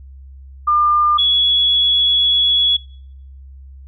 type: tone pair in turn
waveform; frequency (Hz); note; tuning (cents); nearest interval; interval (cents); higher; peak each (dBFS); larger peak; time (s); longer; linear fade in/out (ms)
sine; 1201 / 3373; D6 / G#7; +38 / +26; octave + tritone; 1788; second; -11; neither; 0.67-1.18 / 1.18-2.77; second; 10
effects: noise-tail reverb RT60 0.7 s tail -25 dB re dry + added 67 Hz sine -35 dBFS peak until 3.87 s